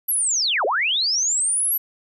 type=linear two-way sweep; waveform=sine; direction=down then up; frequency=11930 to 370 to 11930 Hz; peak=-18 dBFS; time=0.08-1.78 s; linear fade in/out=10 ms; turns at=0.65 s; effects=none